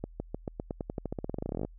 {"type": "accelerating click train", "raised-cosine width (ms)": 2, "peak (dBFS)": -20, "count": 26, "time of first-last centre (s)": [0.04, 1.65], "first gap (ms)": 160, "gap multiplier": 0.91, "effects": ["added 41 Hz sine -48 dBFS peak until 1.78 s"]}